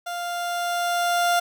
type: tone with level ramp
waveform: 30% pulse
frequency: 698.5 Hz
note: F5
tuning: in tune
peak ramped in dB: -26 to -15 dBFS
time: 0.06-1.4 s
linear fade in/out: 10 ms
effects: none